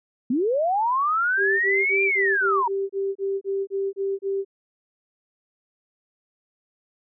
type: linear two-way sweep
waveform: sine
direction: up then down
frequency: 225.6 to 2398 to 905 Hz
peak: -19 dBFS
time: 0.3-2.68 s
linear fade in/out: 5 ms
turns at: 2.03 s
type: tone bursts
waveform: sine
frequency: 392 Hz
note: G4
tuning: in tune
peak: -22 dBFS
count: 12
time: 1.37-4.449 s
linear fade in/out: 50 ms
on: 230 ms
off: 29 ms
effects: none

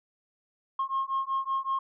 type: beating tone pair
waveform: sine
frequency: 1073 / 1078.3 Hz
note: C6 / C#6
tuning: +43 / -48 cents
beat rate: 5.3 Hz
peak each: -29 dBFS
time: 0.79-1.79 s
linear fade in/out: 5 ms
effects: tanh soft clip ceiling -22 dBFS

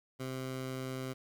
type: tone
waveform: 15% pulse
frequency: 130.6 Hz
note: C3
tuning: 3 cents flat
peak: -31 dBFS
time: 0.19-1.14 s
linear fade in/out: 20 ms
effects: 11-bit

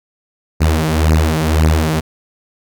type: beating tone pair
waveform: sawtooth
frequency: 77.78 / 79.68 Hz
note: D#2 / D#2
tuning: 0 / +42 cents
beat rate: 1.9 Hz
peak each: -10 dBFS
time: 0.6-2.01 s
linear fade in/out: 20 ms
effects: none

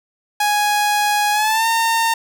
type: tone with pitch glide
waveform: sawtooth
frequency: 831 to 911.5 Hz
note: G#5 to A#5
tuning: +1 to -39 cents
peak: -11 dBFS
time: 0.4-2.14 s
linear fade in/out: 5 ms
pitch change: +160 cents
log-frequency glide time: 1.32-1.67 s
effects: none

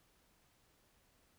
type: silence
effects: pink hiss -72 dBFS RMS until 1.38 s

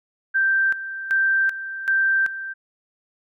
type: tone with tremolo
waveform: sine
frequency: 1568 Hz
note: G6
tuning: in tune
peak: -16 dBFS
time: 0.34-2.54 s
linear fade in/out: 20 ms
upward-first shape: square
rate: 1.3 Hz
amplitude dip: 75%
effects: none

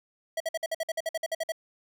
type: tone bursts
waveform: square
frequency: 650 Hz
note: E5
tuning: 24 cents flat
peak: -28 dBFS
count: 14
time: 0.37-1.521 s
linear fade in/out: 5 ms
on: 33 ms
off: 53 ms
effects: none

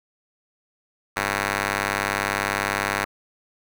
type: ring-modulated tone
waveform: 5% pulse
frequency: 100 Hz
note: G2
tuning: 35 cents sharp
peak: -8 dBFS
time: 1.16-3.05 s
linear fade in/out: 5 ms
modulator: 1230 Hz
effects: none

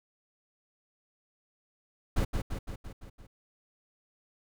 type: noise with echo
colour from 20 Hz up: brown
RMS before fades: -26 dBFS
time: 2.16-2.25 s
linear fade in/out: 10 ms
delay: 170 ms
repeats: 6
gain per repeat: -4 dB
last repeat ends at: 3.27 s
effects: none

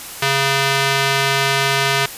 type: tone with band-pass filter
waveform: square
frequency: 137.4 Hz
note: C#3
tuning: 15 cents flat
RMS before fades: -17 dBFS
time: 0.22-2.06 s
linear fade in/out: 5 ms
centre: 2700 Hz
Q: 0.71
effects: white hiss -32 dBFS RMS until 2.17 s + resampled to 32000 Hz

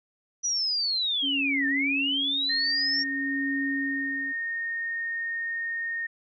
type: linear two-way sweep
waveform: sine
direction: down then up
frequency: 5920 to 1760 to 5570 Hz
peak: -24 dBFS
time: 0.43-3.04 s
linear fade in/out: 20 ms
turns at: 1.67 s
type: tone with tremolo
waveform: sine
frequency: 277.2 Hz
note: C#4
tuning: in tune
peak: -27 dBFS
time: 1.22-4.33 s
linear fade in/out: 20 ms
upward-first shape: sine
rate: 0.53 Hz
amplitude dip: 85%
type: tone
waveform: sine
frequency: 1843 Hz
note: A#6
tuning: 20 cents flat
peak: -28 dBFS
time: 2.49-6.07 s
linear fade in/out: 10 ms
effects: none

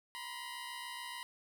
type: tone pair together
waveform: 15% pulse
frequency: 957.1 / 1024 Hz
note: A#5 / C6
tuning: +45 / -38 cents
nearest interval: minor second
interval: 117 cents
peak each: -38 / -40 dBFS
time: 0.15-1.23 s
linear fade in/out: 0 ms
effects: none

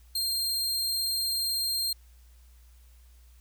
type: tone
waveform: sawtooth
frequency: 4193 Hz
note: C8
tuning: 3 cents sharp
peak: -24 dBFS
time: 0.15-1.93 s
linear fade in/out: 5 ms
effects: added 60 Hz sine -52 dBFS peak until 3.4 s + white hiss -65 dBFS RMS until 3.4 s

